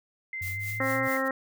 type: tone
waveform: sine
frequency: 2078 Hz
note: C7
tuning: 12 cents flat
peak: -32 dBFS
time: 0.33-1.17 s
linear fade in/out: 2 ms
type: linear sweep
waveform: sine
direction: up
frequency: 92.5 to 123.47 Hz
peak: -35 dBFS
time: 0.41-1.08 s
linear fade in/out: 5 ms
type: noise with tremolo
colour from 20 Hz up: blue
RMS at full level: -39 dBFS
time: 0.42-1.28 s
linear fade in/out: 0 ms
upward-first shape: triangle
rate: 4.6 Hz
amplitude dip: 100%
type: harmonic tone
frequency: 266.1 Hz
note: C4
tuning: 29 cents sharp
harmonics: 1 / 2 / 3 / 4 / 5 / 6 / 7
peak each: -32 / -30 / -38 / -36 / -33 / -40 / -31 dBFS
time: 0.8-1.31 s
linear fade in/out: 2 ms
effects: none